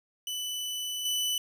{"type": "tone with level steps", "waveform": "sawtooth", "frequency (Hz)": 2986, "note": "F#7", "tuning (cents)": 15, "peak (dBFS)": [-29, -24], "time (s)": [0.27, 1.38], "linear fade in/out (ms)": 2, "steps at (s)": 1.05, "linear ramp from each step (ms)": 5, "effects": []}